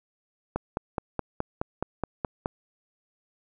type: click train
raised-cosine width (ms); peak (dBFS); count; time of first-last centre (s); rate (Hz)
1; -13; 10; 0.56-2.459; 4.74
effects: none